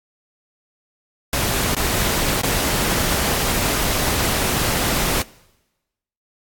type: noise with dropouts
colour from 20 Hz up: pink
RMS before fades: -20 dBFS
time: 1.33-5.22 s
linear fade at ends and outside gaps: 1 ms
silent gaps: 1.749-1.766 / 2.414-2.433 s
effects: noise-tail reverb RT60 1.0 s tail -22 dB re dry + AAC 64 kbps